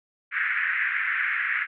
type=band-pass noise; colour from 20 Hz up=pink; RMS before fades=-26 dBFS; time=0.31-1.67 s; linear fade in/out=50 ms; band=1500 to 2200 Hz; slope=48 dB/octave; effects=none

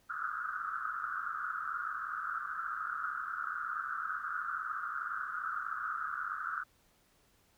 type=band-pass noise; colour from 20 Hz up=white; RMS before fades=-38 dBFS; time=0.09-6.64 s; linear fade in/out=20 ms; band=1200 to 1500 Hz; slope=96 dB/octave; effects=pink hiss -69 dBFS RMS until 7.57 s

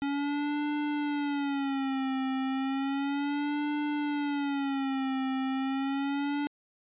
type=tone with vibrato; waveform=square; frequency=279.3 Hz; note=C#4; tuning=13 cents sharp; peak=-29 dBFS; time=0.02-6.47 s; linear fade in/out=0 ms; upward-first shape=sine; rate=0.33 Hz; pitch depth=98 cents each way; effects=resampled to 8000 Hz

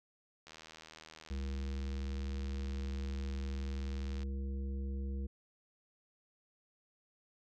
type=click train; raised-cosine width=0.2 ms; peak=-34 dBFS; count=300; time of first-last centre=0.47-4.231 s; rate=79.5 Hz
type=harmonic tone; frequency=67.5 Hz; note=C#2; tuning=45 cents flat; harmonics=1 / 3 / 5 / 7; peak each=-36 / -45 / -53 / -54 dBFS; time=1.3-5.27 s; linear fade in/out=10 ms
effects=none

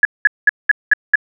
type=tone bursts; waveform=sine; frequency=1695 Hz; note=G#6; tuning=35 cents sharp; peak=-5 dBFS; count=6; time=0.03-1.156 s; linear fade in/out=2 ms; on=21 ms; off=200 ms; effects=none

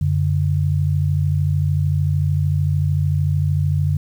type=tone pair together; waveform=sine; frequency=91.4 / 144.74 Hz; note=F#2 / D3; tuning=-21 / -25 cents; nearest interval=minor sixth; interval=796 cents; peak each=-18 dBFS; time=0.01-3.97 s; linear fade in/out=5 ms; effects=8-bit

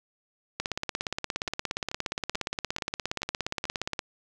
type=two click trains; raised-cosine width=0.2 ms; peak=-17 / -12 dBFS; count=6 / 59; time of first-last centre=1.48-3.654 / 0.6-3.992 s; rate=2.3 / 17.1 Hz; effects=none

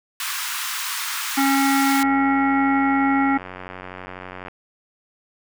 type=high-pass noise; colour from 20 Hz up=pink; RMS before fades=-27 dBFS; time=0.2-2.03 s; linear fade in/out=2 ms; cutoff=1000 Hz; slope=48 dB/octave
type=harmonic tone; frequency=274.1 Hz; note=C#4; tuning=19 cents flat; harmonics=1 / 3 / 5 / 7 / 8; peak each=-18 / -22 / -25 / -28 / -30 dBFS; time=1.37-3.38 s; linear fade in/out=10 ms
type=click train; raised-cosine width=0.5 ms; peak=-19 dBFS; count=226; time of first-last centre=2.04-4.483 s; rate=92.1 Hz
effects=none

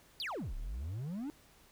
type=exponential two-way sweep; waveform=triangle; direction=down then up; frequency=4978 to 31.1 to 311.2 Hz; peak=-35 dBFS; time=0.2-1.3 s; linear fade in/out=0 ms; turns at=0.55 s; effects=pink hiss -63 dBFS RMS until 1.71 s

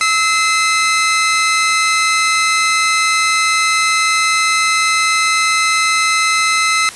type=tone pair together; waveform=sawtooth; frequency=1300 / 2064 Hz; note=E6 / C7; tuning=-24 / -24 cents; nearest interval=minor sixth; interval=800 cents; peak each=-11 dBFS; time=0.01-6.89 s; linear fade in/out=0 ms; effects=white hiss -32 dBFS RMS until 6.95 s + resampled to 24000 Hz

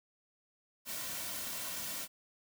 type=noise with comb filter; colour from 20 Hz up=white; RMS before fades=-40 dBFS; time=0.85-2.08 s; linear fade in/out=50 ms; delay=2.4 ms; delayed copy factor=-0.5; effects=none

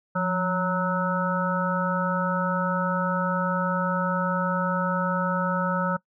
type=harmonic tone with a mistuned harmonic; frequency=185 Hz; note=F#3; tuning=in tune; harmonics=1 / 3 / 5 / 7 / 8; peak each=-26 / -29 / -31 / -28 / -32 dBFS; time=0.15-5.97 s; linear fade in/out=10 ms; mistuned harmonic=1; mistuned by=-84 cents; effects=noise-tail reverb RT60 0.1 s tail -21 dB re dry

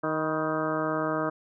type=harmonic tone with a mistuned harmonic; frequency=156.4 Hz; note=D#3; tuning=9 cents sharp; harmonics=1 / 2 / 3 / 4 / 5 / 6 / 7 / 8 / 9 / 10; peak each=-37 / -31 / -34 / -31 / -41 / -37 / -38 / -33 / -42 / -38 dBFS; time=0.03-1.3 s; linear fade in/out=10 ms; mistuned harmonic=6; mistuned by=+67 cents; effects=none

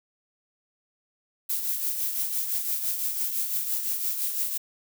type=noise with tremolo; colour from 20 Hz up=violet; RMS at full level=-26 dBFS; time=1.49-4.58 s; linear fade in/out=10 ms; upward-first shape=triangle; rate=5.9 Hz; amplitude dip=55%; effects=none

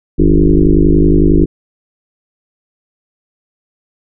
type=tone with frequency modulation; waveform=sine; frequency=165.7 Hz; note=E3; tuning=9 cents sharp; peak=-5 dBFS; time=0.18-1.46 s; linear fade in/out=20 ms; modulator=50.9 Hz; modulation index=4.1; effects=none

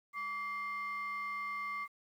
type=tone pair together; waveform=sine; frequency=1151.7 / 2100 Hz; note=D6 / C7; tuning=-34 / +6 cents; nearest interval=minor seventh; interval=1040 cents; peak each=-37 / -39 dBFS; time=0.13-1.88 s; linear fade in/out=50 ms; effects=tanh soft clip ceiling -32 dBFS + 11-bit

